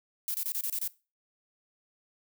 violet noise bursts, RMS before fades -32 dBFS, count 7, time 0.28-0.876 s, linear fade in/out 0 ms, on 62 ms, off 27 ms, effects noise-tail reverb RT60 0.3 s tail -20 dB re dry

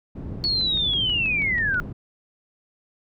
white low-pass noise, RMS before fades -33 dBFS, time 0.15-1.93 s, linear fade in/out 10 ms, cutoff 180 Hz, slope 12 dB/octave
sine linear sweep, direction down, 4435 to 1396.9 Hz, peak -20 dBFS, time 0.44-1.8 s, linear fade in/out 0 ms
click train, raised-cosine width 0.3 ms, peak -25 dBFS, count 9, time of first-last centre 0.45-1.744 s, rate 6.18 Hz
effects none

